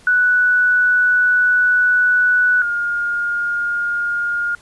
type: tone pair in turn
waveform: sine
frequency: 1480 / 1419.1 Hz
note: F#6 / F6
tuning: 0 / +27 cents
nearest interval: minor second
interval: 73 cents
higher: first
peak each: -11 / -17 dBFS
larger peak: first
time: 0.07-2.62 / 2.62-4.55 s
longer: first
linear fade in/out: 2 ms
effects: pink hiss -48 dBFS RMS until 4.61 s + resampled to 24000 Hz